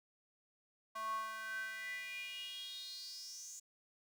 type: tone with high-pass filter sweep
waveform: square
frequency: 220 Hz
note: A3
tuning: in tune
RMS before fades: -45 dBFS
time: 0.95-3.6 s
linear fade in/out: 10 ms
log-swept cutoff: 960 to 6900 Hz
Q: 8.2
effects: none